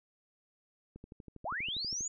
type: click train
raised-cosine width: 3 ms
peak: -35 dBFS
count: 14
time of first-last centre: 0.96-2.008 s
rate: 12.4 Hz
type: linear sweep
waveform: sine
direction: up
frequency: 550 to 7040 Hz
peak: -34 dBFS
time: 1.45-2.08 s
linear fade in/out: 5 ms
effects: none